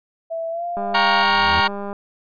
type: tone with pitch glide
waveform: sine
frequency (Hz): 659.3 to 695.3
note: E5 to F5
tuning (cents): 0 to -8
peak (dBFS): -23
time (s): 0.3-1.24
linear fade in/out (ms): 20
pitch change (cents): +92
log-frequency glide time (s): 0.5-0.65
type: click train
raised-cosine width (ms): 1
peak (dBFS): -17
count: 234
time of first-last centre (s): 0.77-1.929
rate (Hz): 201
type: chord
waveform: sawtooth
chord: G half-diminished seventh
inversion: none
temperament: equal with one note detuned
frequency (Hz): 784 / 932.3 / 1108.7 / 1423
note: G5 / Bb5 / Db6 / F6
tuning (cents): 0 / 0 / 0 / +32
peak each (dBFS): -19 / -14 / -18 / -17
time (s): 0.94-1.68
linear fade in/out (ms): 10
type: tone with exponential growth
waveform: 40% pulse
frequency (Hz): 82.9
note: E2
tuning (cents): +10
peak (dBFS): -22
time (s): 1-1.6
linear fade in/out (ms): 0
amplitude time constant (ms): 130
effects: resampled to 11025 Hz